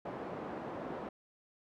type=band-pass noise; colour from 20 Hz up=pink; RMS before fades=-42 dBFS; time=0.05-1.09 s; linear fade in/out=5 ms; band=230 to 920 Hz; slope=12 dB/octave; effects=none